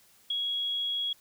sine tone with ADSR envelope, 3322 Hz, G#7, in tune, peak -24 dBFS, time 0.3-1.13 s, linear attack 7 ms, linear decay 5 ms, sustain -4 dB, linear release 4 ms, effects white hiss -61 dBFS RMS until 1.2 s

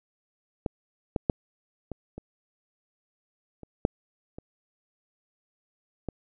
clicks, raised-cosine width 2 ms, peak -14 / -12 / -8 / -21 / -25 / -29 / -7 / -26 / -18 dBFS, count 9, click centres 0.662 / 1.162 / 1.298 / 1.917 / 2.18 / 3.633 / 3.851 / 4.385 / 6.087 s, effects none

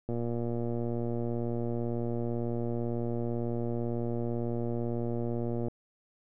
click train, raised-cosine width 2 ms, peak -21 dBFS, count 661, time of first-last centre 0.09-5.683 s, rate 118 Hz, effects none

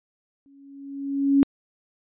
sine tone with exponential growth, 277.7 Hz, C#4, 3 cents sharp, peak -12 dBFS, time 0.46-1.43 s, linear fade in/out 0 ms, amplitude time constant 210 ms, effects resampled to 8000 Hz

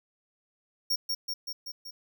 45% pulse tone with echo, 5550 Hz, F8, 12 cents flat, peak -25 dBFS, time 0.9-0.96 s, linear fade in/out 10 ms, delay 190 ms, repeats 5, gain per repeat -3 dB, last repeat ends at 1.91 s, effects none

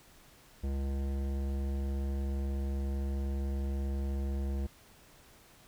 sine tone with hard clipping, 68.5 Hz, C#2, 20 cents flat, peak -33 dBFS, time 0.63-4.67 s, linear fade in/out 10 ms, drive 15 dB, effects pink hiss -59 dBFS RMS until 5.67 s

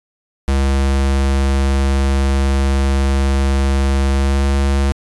square tone with pitch glide, 68.1 to 68.89 Hz, C#2 to C#2, -30 to -10 cents, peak -13 dBFS, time 0.48-4.92 s, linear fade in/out 0 ms, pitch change +20 cents, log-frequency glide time 4.13-4.43 s, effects resampled to 24000 Hz

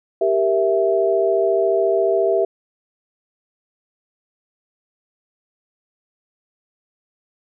sine chord, E diminished, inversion first, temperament equal, 392 / 466.2 / 659.3 Hz, G4 / Bb4 / E5, 0 / 0 / 0 cents, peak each -18 / -22 / -18 dBFS, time 0.21-2.45 s, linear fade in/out 5 ms, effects none

